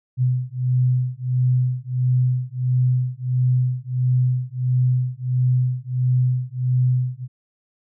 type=beating tone pair; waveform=sine; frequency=125.6 / 127.1 Hz; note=B2 / C3; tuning=+30 / -50 cents; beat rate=1.5 Hz; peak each=-20 dBFS; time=0.17-7.28 s; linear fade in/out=50 ms; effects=none